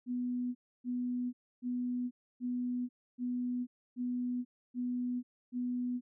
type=tone bursts; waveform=sine; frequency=246.9 Hz; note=B3; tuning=in tune; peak=-32 dBFS; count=8; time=0.06-6.01 s; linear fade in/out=50 ms; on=490 ms; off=290 ms; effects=none